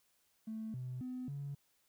triangle tone with pitch steps, 220.4 / 126.7 / 252.9 / 141.4 Hz, A3 / B2 / B3 / C#3, +3 / +45 / +41 / +35 cents, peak -36 dBFS, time 0.47-1.55 s, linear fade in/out 10 ms, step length 270 ms, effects tanh soft clip ceiling -37 dBFS + white hiss -75 dBFS RMS until 1.88 s

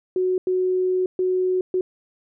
sine tone bursts at uneven times, 368.9 Hz, F#4, 5 cents flat, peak -18 dBFS, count 4, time 0.16-0.38 / 0.47-1.06 / 1.19-1.61 / 1.74-1.81 s, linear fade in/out 2 ms, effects none

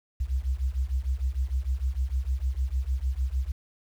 sine beating tone pair, 61.74 / 68.34 Hz, B1 / C#2, 0 / -24 cents, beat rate 6.6 Hz, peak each -28 dBFS, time 0.2-3.52 s, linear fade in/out 10 ms, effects 9-bit

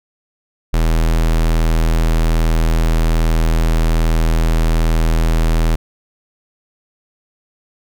square tone, 40.61 Hz, E1, 25 cents flat, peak -12 dBFS, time 0.73-5.76 s, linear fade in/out 10 ms, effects none

